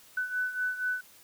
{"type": "beating tone pair", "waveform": "sine", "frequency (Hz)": [1498, 1502.2], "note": ["F#6", "F#6"], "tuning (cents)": [21, 26], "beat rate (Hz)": 4.2, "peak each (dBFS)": [-30, -35], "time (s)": [0.17, 1.01], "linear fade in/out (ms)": 5, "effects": ["white hiss -56 dBFS RMS until 1.23 s"]}